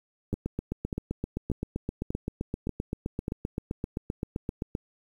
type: two click trains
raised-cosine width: 3 ms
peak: -17 / -17 dBFS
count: 6 / 35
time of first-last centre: 0.34-3.281 / 0.33-4.751 s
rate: 1.7 / 7.69 Hz
effects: 9-bit